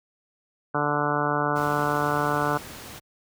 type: harmonic tone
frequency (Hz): 146.83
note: D3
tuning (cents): 0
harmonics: 1 / 2 / 3 / 4 / 5 / 6 / 7 / 8 / 9 / 10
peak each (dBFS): -31 / -31 / -31 / -31 / -31 / -31 / -31 / -31 / -31 / -31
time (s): 0.74-2.58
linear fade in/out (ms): 10
type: noise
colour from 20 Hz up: pink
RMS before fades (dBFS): -40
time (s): 1.55-3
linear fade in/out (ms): 20
effects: high-pass 60 Hz 12 dB/octave